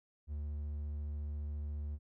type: tone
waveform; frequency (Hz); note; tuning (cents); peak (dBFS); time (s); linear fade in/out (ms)
triangle; 73.8; D2; +9; -35; 0.27-1.99; 50
effects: none